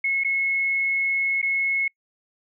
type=tone with dropouts; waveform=sine; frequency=2181 Hz; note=C#7; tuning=29 cents flat; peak=-20 dBFS; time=0.04-1.88 s; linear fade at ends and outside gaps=5 ms; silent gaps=0.237-0.246 / 1.417-1.427 s; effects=noise-tail reverb RT60 0.1 s tail -26 dB re dry